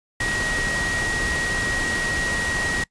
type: tone in noise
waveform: sine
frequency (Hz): 1897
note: A#6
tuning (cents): +30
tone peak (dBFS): -24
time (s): 0.2-2.84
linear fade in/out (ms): 5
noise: pink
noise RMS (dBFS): -27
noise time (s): 0.2-2.84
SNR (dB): 0
effects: noise-tail reverb RT60 0.1 s tail -22 dB re dry + resampled to 22050 Hz